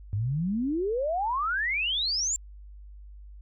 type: exponential sweep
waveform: sine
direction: up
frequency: 95.6 to 7459 Hz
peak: -25 dBFS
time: 0.13-2.36 s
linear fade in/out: 0 ms
effects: added 50 Hz sine -43 dBFS peak until 3.41 s